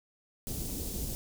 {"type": "band-stop noise", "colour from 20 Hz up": "pink", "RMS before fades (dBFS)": -36, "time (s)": [0.47, 1.15], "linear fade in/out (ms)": 0, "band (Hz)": [330, 6500], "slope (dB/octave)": 12, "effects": []}